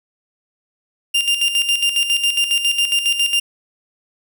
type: tone with tremolo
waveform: 40% pulse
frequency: 2797 Hz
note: F7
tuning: 2 cents sharp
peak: -12 dBFS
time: 1.14-3.4 s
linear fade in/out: 10 ms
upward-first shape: square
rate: 7.3 Hz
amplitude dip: 60%
effects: none